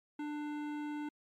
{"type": "tone with hard clipping", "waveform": "sine", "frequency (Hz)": 297, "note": "D4", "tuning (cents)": 20, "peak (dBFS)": -39, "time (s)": [0.19, 1.09], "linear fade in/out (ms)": 5, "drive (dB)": 15, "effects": ["MP3 96 kbps"]}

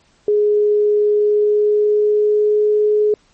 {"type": "tone with pitch glide", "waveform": "sine", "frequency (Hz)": [417.6, 421.7], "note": ["G#4", "G#4"], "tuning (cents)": [10, 26], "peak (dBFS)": -11, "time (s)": [0.28, 3.14], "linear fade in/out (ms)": 2, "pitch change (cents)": 16, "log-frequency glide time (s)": [1.15, 2.76], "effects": ["pink hiss -56 dBFS RMS until 3.33 s", "MP3 32 kbps"]}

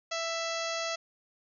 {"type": "harmonic tone with a mistuned harmonic", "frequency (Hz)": 662, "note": "E5", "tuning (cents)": 7, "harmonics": [1, 2, 3, 4, 5, 6, 7, 8, 9, 10], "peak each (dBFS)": [-35, -38, -40, -41, -42, -43, -43, -44, -45, -45], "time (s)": [0.11, 0.96], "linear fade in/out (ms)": 10, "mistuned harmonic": 6, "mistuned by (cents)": 43, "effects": []}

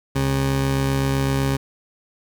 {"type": "tone pair together", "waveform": "20% pulse", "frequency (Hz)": [67.85, 135.7], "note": ["C#2", "C#3"], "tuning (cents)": [-36, -36], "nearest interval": "octave", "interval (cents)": 1200, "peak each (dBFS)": [-21, -16], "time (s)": [0.15, 1.57], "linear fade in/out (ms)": 10, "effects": []}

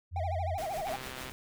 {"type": "tone", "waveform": "sine", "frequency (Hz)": 86.7, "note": "F2", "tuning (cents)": -12, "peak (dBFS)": -32, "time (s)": [0.11, 0.59], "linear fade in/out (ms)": 50}
{"type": "tone with vibrato", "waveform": "triangle", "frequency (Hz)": 710, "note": "F5", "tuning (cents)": 28, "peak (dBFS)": -31, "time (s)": [0.16, 0.96], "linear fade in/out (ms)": 2, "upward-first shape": "sine", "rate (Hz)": 13, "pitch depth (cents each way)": 230}
{"type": "noise with tremolo", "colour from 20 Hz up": "pink", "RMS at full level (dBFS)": -42, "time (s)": [0.58, 1.32], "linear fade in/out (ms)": 0, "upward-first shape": "triangle", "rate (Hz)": 6.7, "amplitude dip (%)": 55}
{"type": "click train", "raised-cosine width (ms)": 0.3, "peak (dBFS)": -26, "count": 56, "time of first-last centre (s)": [0.87, 1.296], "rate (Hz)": 129}
{"effects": []}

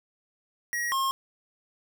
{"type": "tone pair in turn", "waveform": "square", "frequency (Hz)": [1900, 1073.4], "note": ["A#6", "C6"], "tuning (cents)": [33, 44], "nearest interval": "minor seventh", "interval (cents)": 989, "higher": "first", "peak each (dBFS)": [-28, -25], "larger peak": "second", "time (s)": [[0.73, 0.92], [0.92, 1.11]], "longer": "neither", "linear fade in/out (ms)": 0, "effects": []}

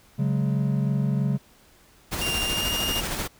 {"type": "chord", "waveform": "triangle", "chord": "C# suspended fourth", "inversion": "none", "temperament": "just", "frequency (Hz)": [138.59, 184.79, 207.9], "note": ["C#3", "F#3", "G#3"], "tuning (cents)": [0, -2, 2], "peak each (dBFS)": [-21, -26, -26], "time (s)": [0.18, 1.38], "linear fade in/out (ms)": 20}
{"type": "noise with tremolo", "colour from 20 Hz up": "pink", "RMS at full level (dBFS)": -28, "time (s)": [2.11, 3.28], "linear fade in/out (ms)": 20, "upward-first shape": "square", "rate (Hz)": 13, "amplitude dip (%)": 30}
{"type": "tone with pitch glide", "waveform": "40% pulse", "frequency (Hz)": [2794, 2831], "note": ["F7", "F7"], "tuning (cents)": [0, 23], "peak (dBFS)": -25, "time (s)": [2.21, 3.01], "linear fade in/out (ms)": 10, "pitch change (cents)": 23, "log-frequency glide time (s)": [2.39, 2.71]}
{"effects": ["pink hiss -56 dBFS RMS until 3.39 s"]}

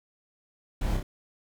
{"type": "noise with echo", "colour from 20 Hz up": "brown", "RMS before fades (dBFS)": -29, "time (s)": [0.81, 0.97], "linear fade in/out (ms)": 5, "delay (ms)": 30, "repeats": 2, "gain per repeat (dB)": -3, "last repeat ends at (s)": 1.03, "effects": []}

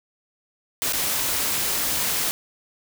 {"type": "noise with dropouts", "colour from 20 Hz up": "white", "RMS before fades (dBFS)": -24, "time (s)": [0.82, 2.31], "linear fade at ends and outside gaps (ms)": 0, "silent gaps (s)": [0.924, 0.933], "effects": []}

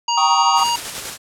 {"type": "harmonic tone", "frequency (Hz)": 945, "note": "A#5", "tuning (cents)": 23, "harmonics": [1, 3, 5, 7], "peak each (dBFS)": [-18, -23, -25, -26], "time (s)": [0.08, 0.76], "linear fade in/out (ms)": 5}
{"type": "chord", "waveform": "triangle", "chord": "Eb dominant seventh", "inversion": "first", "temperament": "equal", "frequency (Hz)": [784, 932.3, 1108.7, 1244.5], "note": ["G5", "Bb5", "Db6", "Eb6"], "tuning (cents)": [0, 0, 0, 0], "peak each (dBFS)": -18, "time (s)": [0.17, 0.64], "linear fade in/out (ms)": 10}
{"type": "noise with tremolo", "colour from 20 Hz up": "white", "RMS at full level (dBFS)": -26, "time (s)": [0.55, 1.18], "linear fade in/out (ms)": 50, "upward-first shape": "square", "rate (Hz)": 10, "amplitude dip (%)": 30}
{"effects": ["low-pass 10000 Hz 12 dB/octave"]}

